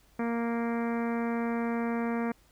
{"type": "harmonic tone", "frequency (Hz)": 233.1, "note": "A#3", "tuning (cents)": 0, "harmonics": [1, 2, 3, 4, 5, 6, 7, 8, 9, 10], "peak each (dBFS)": [-29, -35, -39, -41, -43, -45, -46, -47, -48, -49], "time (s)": [0.19, 2.32], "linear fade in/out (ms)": 5, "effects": ["added 48 Hz sine -64 dBFS peak until 2.51 s", "pink hiss -64 dBFS RMS until 2.51 s"]}